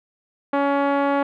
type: tone with low-pass filter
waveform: 5% pulse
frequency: 281 Hz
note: C#4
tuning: 24 cents sharp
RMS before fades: -20 dBFS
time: 0.53-1.23 s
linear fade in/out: 5 ms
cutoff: 840 Hz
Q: 0.87
effects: none